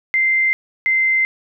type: tone pair in turn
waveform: sine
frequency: 2085 / 2077 Hz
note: C7 / C7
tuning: -7 / -13 cents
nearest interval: unison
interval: 6 cents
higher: first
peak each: -13 / -13 dBFS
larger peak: neither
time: 0.14-0.53 / 0.86-1.25 s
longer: neither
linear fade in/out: 0 ms
effects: none